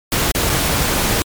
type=noise with dropouts; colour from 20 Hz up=pink; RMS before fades=-17 dBFS; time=0.12-1.22 s; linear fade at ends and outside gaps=0 ms; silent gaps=0.315-0.349 / 0.495-0.499 s; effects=MP3 96 kbps